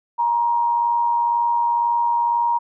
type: tone with amplitude modulation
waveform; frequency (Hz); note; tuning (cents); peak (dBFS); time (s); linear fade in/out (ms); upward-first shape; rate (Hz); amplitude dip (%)
sine; 944; A#5; +22; -14; 0.18-2.59; 20; sine; 102; 45
effects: none

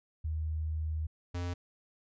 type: tone pair in turn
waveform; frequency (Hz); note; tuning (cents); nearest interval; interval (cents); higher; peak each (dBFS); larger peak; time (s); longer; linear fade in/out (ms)
sine / square; 78.4 / 88; D#2 / F2; +14 / +14; major second; 200; second; -31 / -34; first; 0.24-1.07 / 1.34-1.54; first; 10
effects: resampled to 16000 Hz

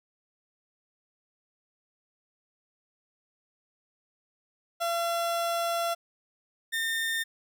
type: tone pair in turn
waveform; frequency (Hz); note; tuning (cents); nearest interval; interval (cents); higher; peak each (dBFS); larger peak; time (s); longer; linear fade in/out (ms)
30% pulse; 680 / 1815.4; F5 / A#6; -46 / -46; octave + perfect fourth; 1700; second; -24 / -25; first; 4.8-5.95 / 6.72-7.24; first; 20
effects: none

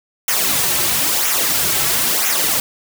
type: noise with flanger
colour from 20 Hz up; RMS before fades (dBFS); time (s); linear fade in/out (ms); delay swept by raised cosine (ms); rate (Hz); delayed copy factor
white; -17; 0.28-2.6; 2; 0.22 to 4.22; 1; -0.65
effects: none

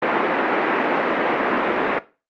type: band-pass noise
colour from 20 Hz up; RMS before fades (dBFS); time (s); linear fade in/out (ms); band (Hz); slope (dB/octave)
pink; -20; 0.02-1.99; 5; 270 to 2200; 24
effects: noise-tail reverb RT60 0.3 s tail -17 dB re dry + Opus 32 kbps

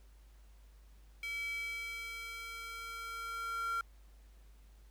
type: tone with high-pass filter sweep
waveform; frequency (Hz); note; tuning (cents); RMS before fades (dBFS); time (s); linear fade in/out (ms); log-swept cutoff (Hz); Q
square; 458.5; A#4; -29; -41; 1.23-3.81; 2; 2400 to 1400; 7.5
effects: added 51 Hz sine -56 dBFS peak until 4.9 s + pink hiss -70 dBFS RMS until 4.9 s

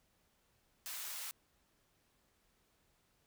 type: high-pass noise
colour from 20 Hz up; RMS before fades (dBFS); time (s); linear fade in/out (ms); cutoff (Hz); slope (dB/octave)
white; -44; 0.86-1.31; 0; 880; 12
effects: pink hiss -75 dBFS RMS until 3.26 s

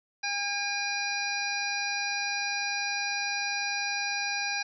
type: harmonic tone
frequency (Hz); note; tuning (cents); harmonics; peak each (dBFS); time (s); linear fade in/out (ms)
809; G#5; -46; 1 / 2 / 3 / 5 / 6 / 7; -36 / -34 / -33 / -38 / -37 / -38; 0.23-4.63; 10
effects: none

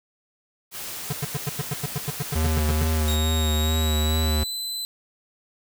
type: noise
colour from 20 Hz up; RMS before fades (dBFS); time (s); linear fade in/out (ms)
white; -34; 0.71-3.18; 50
type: tone bursts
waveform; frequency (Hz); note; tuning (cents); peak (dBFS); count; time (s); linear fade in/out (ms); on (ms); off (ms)
square; 144.3; D3; -30; -24; 15; 1.1-2.836; 5; 28; 94
type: tone with vibrato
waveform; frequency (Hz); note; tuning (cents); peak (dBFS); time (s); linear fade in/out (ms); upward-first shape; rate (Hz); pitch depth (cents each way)
square; 77.78; D#2; 0; -21; 2.35-4.44; 10; sine; 2.3; 36
type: tone with pitch glide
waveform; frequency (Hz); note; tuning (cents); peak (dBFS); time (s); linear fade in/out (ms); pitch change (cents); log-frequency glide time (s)
sawtooth; 3758 to 4028; A#7 to B7; +13 to +33; -25; 3.08-4.85; 0; +120; 3.52-4.55
effects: none

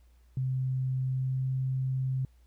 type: tone with pitch glide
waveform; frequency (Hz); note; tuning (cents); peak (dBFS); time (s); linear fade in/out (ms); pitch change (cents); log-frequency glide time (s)
sine; 130.1 to 131.08; C3 to C3; -9 to +4; -27; 0.37-2.25; 2; +13; 1-1.49
effects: added 60 Hz sine -57 dBFS peak until 2.46 s + pink hiss -72 dBFS RMS until 2.46 s

